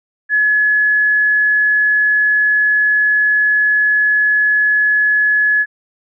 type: tone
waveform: sine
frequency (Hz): 1700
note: G#6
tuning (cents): +40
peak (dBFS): -10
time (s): 0.29-5.66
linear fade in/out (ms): 50
effects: none